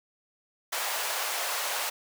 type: high-pass noise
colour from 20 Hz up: pink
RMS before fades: -31 dBFS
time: 0.72-1.9 s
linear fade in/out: 10 ms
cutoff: 610 Hz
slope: 24 dB/octave
effects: none